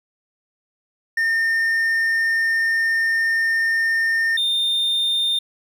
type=tone pair in turn; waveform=triangle; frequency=1817 / 3625 Hz; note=A#6 / A#7; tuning=-45 / -49 cents; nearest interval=octave; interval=1196 cents; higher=second; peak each=-15 / -16 dBFS; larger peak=first; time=1.17-4.37 / 4.37-5.39 s; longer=first; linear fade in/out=5 ms; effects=none